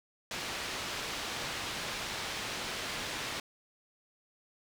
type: low-pass noise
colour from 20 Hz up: white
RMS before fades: -38 dBFS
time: 0.31-3.4 s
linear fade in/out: 2 ms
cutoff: 4100 Hz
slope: 12 dB/octave
effects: none